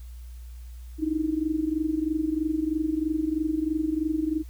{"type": "tone with amplitude modulation", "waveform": "sine", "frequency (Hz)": 312.9, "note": "D#4", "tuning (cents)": 10, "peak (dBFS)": -20, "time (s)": [0.98, 4.44], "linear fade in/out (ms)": 50, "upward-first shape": "sine", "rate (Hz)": 23.1, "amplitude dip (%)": 80, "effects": ["added 60 Hz sine -38 dBFS peak until 4.49 s", "white hiss -59 dBFS RMS until 4.49 s"]}